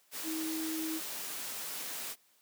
sine tone in noise, 318.6 Hz, D#4, 41 cents sharp, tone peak -34 dBFS, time 0.23-1.01 s, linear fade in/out 50 ms, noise white, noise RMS -40 dBFS, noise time 0.11-2.16 s, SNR +3 dB, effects white hiss -68 dBFS RMS until 2.41 s + high-pass 200 Hz 12 dB/octave

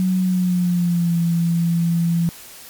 sine tone with pitch glide, 185.2 to 168.85 Hz, F#3 to E3, +2 to +42 cents, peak -15 dBFS, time 0-2.29 s, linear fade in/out 0 ms, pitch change -160 cents, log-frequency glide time 0.22-1.17 s, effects white hiss -40 dBFS RMS until 2.69 s + MP3 96 kbps

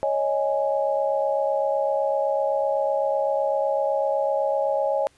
sine chord, C# suspended second, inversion none, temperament equal, 554.4 / 622.3 / 830.6 Hz, C#5 / D#5 / G#5, 0 / 0 / 0 cents, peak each -23 / -25 / -27 dBFS, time 0.03-5.07 s, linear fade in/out 0 ms, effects pink hiss -59 dBFS RMS until 5.17 s + resampled to 24000 Hz

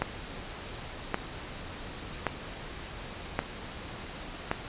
click train, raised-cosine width 0.5 ms, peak -11 dBFS, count 5, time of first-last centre 0.02-4.514 s, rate 0.89 Hz, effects pink hiss -41 dBFS RMS until 4.68 s + resampled to 8000 Hz

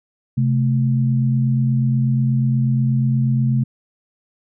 sine tone pair together, 131.8 / 220.1 Hz, C3 / A3, +13 / +1 cents, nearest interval major sixth, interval 888 cents, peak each -15 / -21 dBFS, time 0.37-3.64 s, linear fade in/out 10 ms, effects none

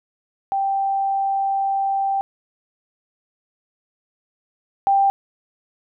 sine tone pair in turn, 784 / 788.5 Hz, G5 / G5, 0 / +10 cents, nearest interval unison, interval 10 cents, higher second, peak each -18 / -13 dBFS, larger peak second, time 0.52-2.21 / 4.87-5.1 s, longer first, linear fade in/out 0 ms, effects none

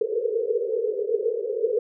white band-pass noise, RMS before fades -25 dBFS, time 0.01-1.79 s, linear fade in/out 2 ms, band 420 to 480 Hz, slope 96 dB/octave, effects none

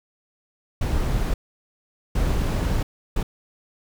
brown noise bursts at uneven times, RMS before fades -22 dBFS, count 3, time 0.81-1.34 / 2.15-2.83 / 3.16-3.23 s, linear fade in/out 5 ms, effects none

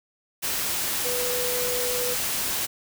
sine tone in noise, 493.9 Hz, B4, in tune, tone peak -28 dBFS, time 1.04-2.15 s, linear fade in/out 20 ms, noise white, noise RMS -27 dBFS, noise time 0.42-2.67 s, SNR -4 dB, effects none

